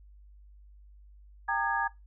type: tone cluster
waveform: sine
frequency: 794 / 920 / 1211 / 1663 Hz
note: G5 / A#5 / D#6 / G#6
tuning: +22 / -23 / -47 / +2 cents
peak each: -33 / -31 / -36 / -30 dBFS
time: 1.48-1.88 s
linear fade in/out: 10 ms
effects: noise-tail reverb RT60 0.2 s tail -20 dB re dry + added 50 Hz sine -51 dBFS peak until 2.06 s